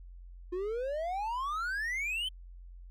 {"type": "exponential sweep", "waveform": "triangle", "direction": "up", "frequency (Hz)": [349.2, 3136], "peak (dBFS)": -30, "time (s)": [0.52, 2.29], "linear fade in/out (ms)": 10, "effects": ["added 44 Hz sine -46 dBFS peak until 2.9 s"]}